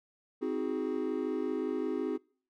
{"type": "chord", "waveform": "triangle", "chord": "Ab dominant seventh", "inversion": "first", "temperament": "equal with one note detuned", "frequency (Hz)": [261.6, 317.7, 370, 415.3], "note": ["C4", "Eb4", "Gb4", "Ab4"], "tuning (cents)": [0, 36, 0, 0], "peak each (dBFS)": -34, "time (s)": [0.41, 2.18], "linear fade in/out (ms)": 20, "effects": ["noise-tail reverb RT60 0.5 s tail -26 dB re dry"]}